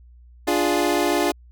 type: chord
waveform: 25% pulse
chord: D diminished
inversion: none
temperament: equal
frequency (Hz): 293.7 / 349.2 / 415.3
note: D4 / F4 / Ab4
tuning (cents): 0 / 0 / 0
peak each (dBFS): -19 / -18 / -21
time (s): 0.47-1.32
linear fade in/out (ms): 10
effects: added 60 Hz sine -45 dBFS peak until 1.51 s